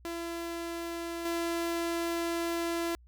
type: tone with level steps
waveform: sawtooth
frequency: 337.8 Hz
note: E4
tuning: 42 cents sharp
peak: -31 / -26 dBFS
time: 0.05-2.95 s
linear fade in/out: 0 ms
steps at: 1.25 s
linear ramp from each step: 5 ms
effects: added 60 Hz sine -54 dBFS peak until 3.07 s